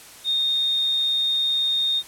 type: tone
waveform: sine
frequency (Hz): 3681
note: A#7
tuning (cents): -23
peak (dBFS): -19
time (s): 0.24-2.03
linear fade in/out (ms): 50
effects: white hiss -44 dBFS RMS until 2.07 s + low-pass 12000 Hz 12 dB/octave